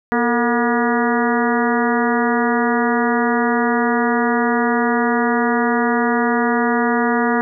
harmonic tone with a mistuned harmonic, 240 Hz, B3, 49 cents flat, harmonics 1 / 2 / 3 / 4 / 5 / 6 / 7 / 8, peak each -18 / -21 / -23 / -24 / -25 / -26 / -26 / -27 dBFS, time 0.12-7.41 s, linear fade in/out 0 ms, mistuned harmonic 2, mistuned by -86 cents, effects none

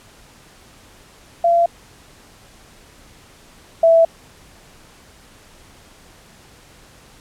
sine tone pair in turn, 683 / 660.1 Hz, F5 / E5, -39 / +2 cents, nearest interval minor second, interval 59 cents, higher first, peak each -11 / -8 dBFS, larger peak second, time 1.44-1.66 / 3.83-4.05 s, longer neither, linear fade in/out 5 ms, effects pink hiss -47 dBFS RMS until 7.2 s + low-pass 11000 Hz 12 dB/octave

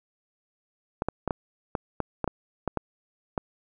clicks, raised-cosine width 1 ms, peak -12 dBFS, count 11, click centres 1.021 / 1.086 / 1.277 / 1.308 / 1.752 / 2.003 / 2.243 / 2.277 / 2.677 / 2.773 / 3.378 s, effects none

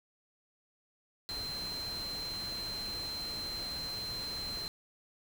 sine tone in noise, 4114 Hz, C8, 30 cents flat, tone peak -37 dBFS, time 1.29-4.68 s, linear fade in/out 0 ms, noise pink, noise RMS -45 dBFS, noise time 1.29-4.68 s, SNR +5 dB, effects none

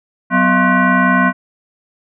sine tone with frequency modulation, 623 Hz, D#5, 2 cents sharp, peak -9 dBFS, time 0.3-1.33 s, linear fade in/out 50 ms, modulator 437 Hz, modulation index 2.7, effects none

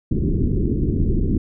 pink low-pass noise, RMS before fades -19 dBFS, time 0.11-1.38 s, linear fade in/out 5 ms, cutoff 380 Hz, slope 48 dB/octave, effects none

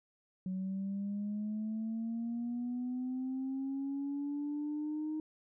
sine linear sweep, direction up, 185 to 311.1 Hz, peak -33 dBFS, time 0.46-5.2 s, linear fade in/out 2 ms, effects tanh soft clip ceiling -31 dBFS

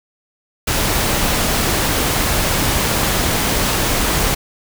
pink noise, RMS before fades -17 dBFS, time 0.67-4.35 s, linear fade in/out 10 ms, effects none

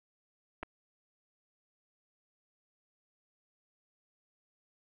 clicks, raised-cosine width 0.5 ms, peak -25 dBFS, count 2, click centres 0.629 / 0.632 s, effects resampled to 8000 Hz

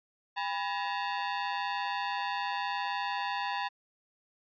sawtooth ring-modulated tone, 897 Hz, A5, 33 cents sharp, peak -24 dBFS, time 0.36-3.69 s, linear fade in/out 20 ms, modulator 90.4 Hz, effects resampled to 11025 Hz

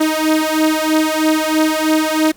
sawtooth beating tone pair, 311.1 / 314.2 Hz, D#4 / D#4, 0 / +17 cents, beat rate 3.1 Hz, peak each -12 dBFS, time 0-2.32 s, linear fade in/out 10 ms, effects pink hiss -48 dBFS RMS until 2.36 s + Opus 32 kbps

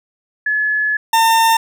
sine / 40% pulse tone pair in turn, 1709 / 905.3 Hz, G#6 / A5, +49 / +49 cents, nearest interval major seventh, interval 1100 cents, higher first, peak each -14 / -9 dBFS, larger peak second, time 0.46-0.97 / 1.13-1.57 s, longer first, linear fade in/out 5 ms, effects none

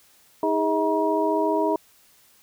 sine tone cluster, 315.7 / 410.2 / 638 / 954 Hz, D#4 / G#4 / D#5 / A#5, +25 / -21 / +43 / +40 cents, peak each -25 dBFS, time 0.43-1.76 s, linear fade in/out 2 ms, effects white hiss -57 dBFS RMS until 2.42 s

